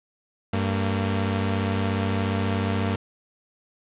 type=tone pair together; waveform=sawtooth; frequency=96.9 / 228.1 Hz; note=G2 / A#3; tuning=-20 / -37 cents; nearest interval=octave + minor third; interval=1483 cents; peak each=-20 / -23 dBFS; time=0.53-2.96 s; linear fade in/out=5 ms; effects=resampled to 8000 Hz + 7-bit